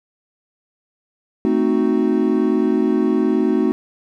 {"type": "chord", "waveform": "triangle", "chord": "A diminished seventh", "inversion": "none", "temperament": "equal with one note detuned", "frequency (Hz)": [221.7, 261.6, 311.1, 370], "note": ["A3", "C4", "Eb4", "Gb4"], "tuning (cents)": [13, 0, 0, 0], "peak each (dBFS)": -18, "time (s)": [1.45, 3.72], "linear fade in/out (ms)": 0, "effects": []}